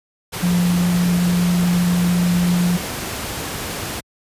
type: tone in noise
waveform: sine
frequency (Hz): 176.3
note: F3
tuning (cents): +17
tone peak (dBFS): -14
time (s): 0.42-2.78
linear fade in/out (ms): 20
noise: pink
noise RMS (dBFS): -26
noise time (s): 0.32-4.01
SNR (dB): +9
effects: high-pass 60 Hz 12 dB/octave + resampled to 32000 Hz